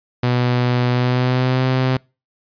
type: tone with pitch glide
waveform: sawtooth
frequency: 123.47 to 129.53 Hz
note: B2 to C3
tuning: 0 to -17 cents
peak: -11 dBFS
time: 0.23-1.97 s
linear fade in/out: 5 ms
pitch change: +83 cents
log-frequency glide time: 0.91-1.65 s
effects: noise-tail reverb RT60 0.3 s tail -26 dB re dry + resampled to 11025 Hz